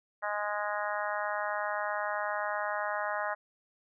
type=harmonic tone; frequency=207.7 Hz; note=G#3; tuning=in tune; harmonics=3 / 4 / 5 / 6 / 7 / 8 / 9; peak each=-36 / -37 / -38 / -39 / -39 / -40 / -41 dBFS; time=0.22-3.35 s; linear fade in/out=20 ms; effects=none